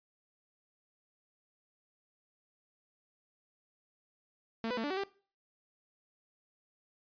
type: tone with pitch steps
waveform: sawtooth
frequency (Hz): 226.6 / 496.7 / 225.3 / 291.2 / 378.6 / 395.2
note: A#3 / B4 / A3 / D4 / F#4 / G4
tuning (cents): -49 / +10 / +41 / -15 / +40 / +14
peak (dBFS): -29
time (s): 4.64-5.036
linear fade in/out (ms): 0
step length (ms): 66
effects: noise-tail reverb RT60 0.4 s tail -20 dB re dry + resampled to 11025 Hz